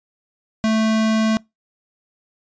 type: tone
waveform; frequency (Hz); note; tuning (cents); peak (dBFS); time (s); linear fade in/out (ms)
square; 220; A3; 0; -16; 0.64-1.37; 0
effects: noise-tail reverb RT60 0.2 s tail -25 dB re dry + resampled to 16000 Hz